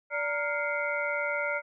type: tone cluster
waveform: sine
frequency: 582 / 928 / 1406 / 2081 / 2238 Hz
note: D5 / A#5 / F6 / C7 / C#7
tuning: -16 / -8 / +11 / -10 / +16 cents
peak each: -32 / -39 / -32 / -34 / -37 dBFS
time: 0.1-1.62 s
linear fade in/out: 50 ms
effects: none